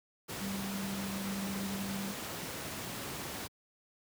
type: tone in noise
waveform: sine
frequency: 196 Hz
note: G3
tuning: in tune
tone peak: -36 dBFS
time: 0.4-2.13 s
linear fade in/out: 20 ms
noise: pink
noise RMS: -40 dBFS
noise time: 0.28-3.48 s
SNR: +1 dB
effects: high-pass 100 Hz 12 dB/octave